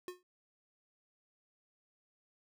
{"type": "tone with exponential decay", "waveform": "square", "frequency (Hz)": 360.9, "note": "F#4", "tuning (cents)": -43, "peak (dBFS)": -38, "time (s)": [0.08, 0.23], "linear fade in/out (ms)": 1, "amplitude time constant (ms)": 31, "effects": []}